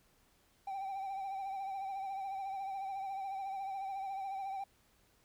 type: tone with vibrato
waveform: triangle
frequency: 779 Hz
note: G5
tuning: 11 cents flat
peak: -35 dBFS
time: 0.67-4.64 s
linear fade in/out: 5 ms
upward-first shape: triangle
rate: 14 Hz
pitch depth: 51 cents each way
effects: tanh soft clip ceiling -31 dBFS + pink hiss -70 dBFS RMS until 5.24 s